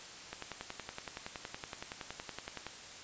click train, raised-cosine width 0.3 ms, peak -24 dBFS, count 26, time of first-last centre 0.33-2.666 s, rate 10.7 Hz, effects white hiss -49 dBFS RMS until 3.03 s + resampled to 16000 Hz

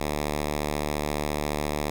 5% pulse tone, 74.4 Hz, D2, 23 cents sharp, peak -15 dBFS, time 0-1.9 s, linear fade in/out 5 ms, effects none

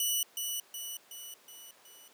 10% pulse tone with echo, 2956 Hz, F#7, 2 cents flat, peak -20 dBFS, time 0-0.23 s, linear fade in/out 2 ms, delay 370 ms, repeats 5, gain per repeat -5 dB, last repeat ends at 2.08 s, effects pink hiss -60 dBFS RMS until 2.13 s + high-pass 400 Hz 12 dB/octave

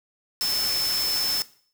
sine tone in noise, 5274 Hz, E8, in tune, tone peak -24 dBFS, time 0.41-1.42 s, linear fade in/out 0 ms, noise white, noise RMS -30 dBFS, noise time 0.41-1.42 s, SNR +3 dB, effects noise-tail reverb RT60 0.5 s tail -17 dB re dry

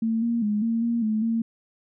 sine tone with pitch steps, 225.3 / 233.8 / 209.1 / 228.8 / 233.9 / 216.5 / 227.9 Hz, A3 / A#3 / G#3 / A#3 / A#3 / A3 / A#3, +41 / +5 / +12 / -32 / +6 / -28 / -39 cents, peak -21 dBFS, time 0.02-1.42 s, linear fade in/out 5 ms, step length 200 ms, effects none

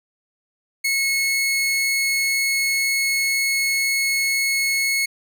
sawtooth tone, 2186 Hz, C#7, 25 cents flat, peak -15 dBFS, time 0.84-5.06 s, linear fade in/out 10 ms, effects none

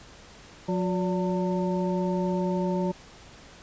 harmonic tone with a mistuned harmonic, 180.8 Hz, F#3, 40 cents flat, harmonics 1 / 2 / 3 / 5, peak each -26 / -30 / -32 / -34 dBFS, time 0.68-2.92 s, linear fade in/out 10 ms, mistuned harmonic 3, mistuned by +91 cents, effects pink hiss -49 dBFS RMS until 3.62 s + resampled to 16000 Hz

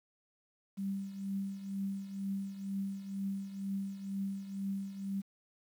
sine tone with tremolo, 196 Hz, G3, in tune, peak -32 dBFS, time 0.77-5.22 s, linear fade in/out 20 ms, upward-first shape triangle, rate 2.1 Hz, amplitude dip 75%, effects 10-bit

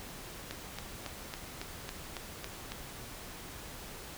click train, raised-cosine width 0.2 ms, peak -21 dBFS, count 9, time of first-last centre 0.51-2.72 s, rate 3.62 Hz, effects pink hiss -46 dBFS RMS until 4.17 s

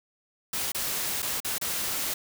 white noise with dropouts, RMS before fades -30 dBFS, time 0.53-2.14 s, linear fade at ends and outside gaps 5 ms, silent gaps 0.72-0.746 / 1.221-1.226 / 1.403-1.446 / 1.583-1.613 s, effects none

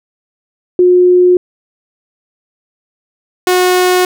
sine / sawtooth tone pair in turn, 360 / 364 Hz, F#4 / F#4, -47 / -28 cents, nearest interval unison, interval 19 cents, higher second, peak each -4 dBFS, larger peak neither, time 0.79-1.37 / 3.47-4.05 s, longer neither, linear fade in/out 2 ms, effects none

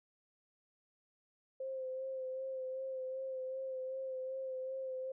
sine tone with vibrato, 523.3 Hz, C5, in tune, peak -38 dBFS, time 1.6-5.12 s, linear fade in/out 5 ms, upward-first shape sine, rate 2.6 Hz, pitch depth 25 cents each way, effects none

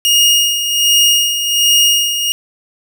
sawtooth tone with tremolo, 2857 Hz, F7, 39 cents sharp, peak -4 dBFS, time 0.05-2.32 s, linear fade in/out 0 ms, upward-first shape sine, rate 1.3 Hz, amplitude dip 60%, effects none

